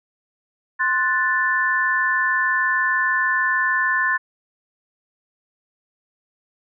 sine chord, F# diminished, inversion second, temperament equal, 1046.5 / 1480 / 1760 Hz, C6 / F#6 / A6, 0 / 0 / 0 cents, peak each -23 / -24 / -19 dBFS, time 0.79-4.18 s, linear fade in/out 20 ms, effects none

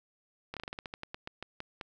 slowing click train, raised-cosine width 0.3 ms, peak -23 dBFS, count 15, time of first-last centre 0.54-1.812 s, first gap 27 ms, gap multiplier 1.17, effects none

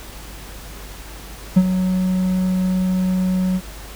triangle tone with ADSR envelope, 185 Hz, F#3, in tune, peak -4 dBFS, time 1.56-3.61 s, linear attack 12 ms, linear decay 53 ms, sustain -10 dB, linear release 50 ms, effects added 50 Hz sine -36 dBFS peak until 3.95 s + pink hiss -38 dBFS RMS until 3.95 s

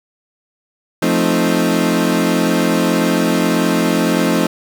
30% pulse chord, F dominant seventh, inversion none, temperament equal, 174.61 / 220 / 261.6 / 311.1 Hz, F3 / A3 / C4 / Eb4, 0 / 0 / 0 / 0 cents, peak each -16 dBFS, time 1.02-4.47 s, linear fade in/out 5 ms, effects none

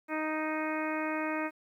harmonic tone, 311.1 Hz, D#4, in tune, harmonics 1 / 2 / 3 / 4 / 5 / 6 / 7 / 8, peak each -34 / -37 / -39 / -40 / -41 / -42 / -42 / -43 dBFS, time 0.08-1.51 s, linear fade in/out 50 ms, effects 11-bit

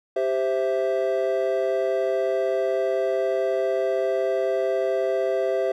triangle chord, C major, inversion second, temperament equal, 392 / 523.3 / 659.3 Hz, G4 / C5 / E5, 0 / 0 / 0 cents, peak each -23 dBFS, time 0.16-5.72 s, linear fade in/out 5 ms, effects tanh soft clip ceiling -9 dBFS

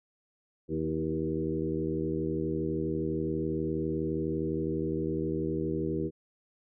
harmonic tone with a mistuned harmonic, 79.7 Hz, D#2, 42 cents sharp, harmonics 1 / 2 / 3 / 4 / 5 / 6, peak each -40 / -35 / -38 / -33 / -34 / -38 dBFS, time 0.68-6.11 s, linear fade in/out 50 ms, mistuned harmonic 5, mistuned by -33 cents, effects none

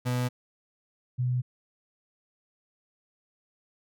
35% pulse / sine tone pair in turn, 124.3 / 124.99 Hz, B2 / B2, +12 / +21 cents, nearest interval unison, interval 9 cents, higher second, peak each -24 dBFS, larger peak neither, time 0.05-0.29 / 1.18-1.42 s, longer neither, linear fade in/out 20 ms, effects none

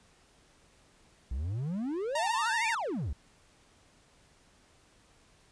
triangle exponential two-way sweep, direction up then down, 57.5 to 2489 to 57.5 Hz, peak -29 dBFS, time 1.31-3.13 s, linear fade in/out 5 ms, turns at 2.68 s
sawtooth tone with vibrato, 908 Hz, A#5, 46 cents flat, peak -26 dBFS, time 2.15-2.75 s, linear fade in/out 5 ms, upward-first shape sine, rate 13 Hz, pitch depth 64 cents each way
effects pink hiss -63 dBFS RMS until 5.51 s + resampled to 22050 Hz

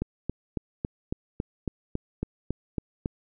click train, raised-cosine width 3 ms, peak -15 dBFS, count 12, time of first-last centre 0.02-3.059 s, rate 3.62 Hz, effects none

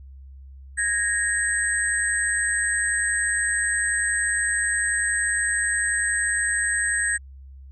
sine tone cluster, 1653 / 1859 / 8210 Hz, G#6 / A#6 / C9, -9 / -5 / -34 cents, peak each -25 dBFS, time 0.77-7.18 s, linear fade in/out 20 ms, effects added 67 Hz sine -40 dBFS peak until 7.71 s

